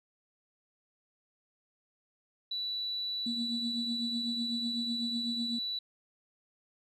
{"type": "tone", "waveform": "sine", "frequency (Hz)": 3951, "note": "B7", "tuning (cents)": 0, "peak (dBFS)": -32, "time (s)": [2.51, 5.79], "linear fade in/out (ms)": 5}
{"type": "tone with tremolo", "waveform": "sine", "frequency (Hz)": 235.8, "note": "A#3", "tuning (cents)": 20, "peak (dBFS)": -29, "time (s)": [3.26, 5.59], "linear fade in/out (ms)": 5, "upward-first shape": "triangle", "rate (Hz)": 8, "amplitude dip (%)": 80}
{"effects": ["tanh soft clip ceiling -26 dBFS"]}